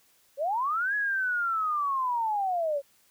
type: linear two-way sweep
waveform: sine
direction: up then down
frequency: 523.3 to 1694 to 544 Hz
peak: -25 dBFS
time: 0.37-2.82 s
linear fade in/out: 50 ms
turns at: 0.95 s
effects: white hiss -64 dBFS RMS until 3.1 s